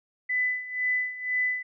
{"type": "tone with tremolo", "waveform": "sine", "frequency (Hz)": 2000, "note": "B6", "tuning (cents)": 21, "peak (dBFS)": -22, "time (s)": [0.29, 1.63], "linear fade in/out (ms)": 10, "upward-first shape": "sine", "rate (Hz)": 2, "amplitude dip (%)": 80, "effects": []}